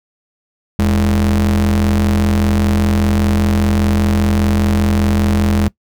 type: ring-modulated tone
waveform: square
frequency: 61.74 Hz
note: B1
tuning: in tune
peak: -9 dBFS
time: 0.79-5.68 s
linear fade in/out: 0 ms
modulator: 146 Hz
effects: noise-tail reverb RT60 0.1 s tail -21 dB re dry